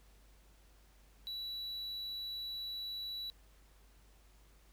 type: tone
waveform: triangle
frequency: 3933 Hz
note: B7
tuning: 8 cents flat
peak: -38 dBFS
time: 1.27-3.3 s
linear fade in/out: 0 ms
effects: added 50 Hz sine -61 dBFS peak until 4.72 s + pink hiss -68 dBFS RMS until 4.72 s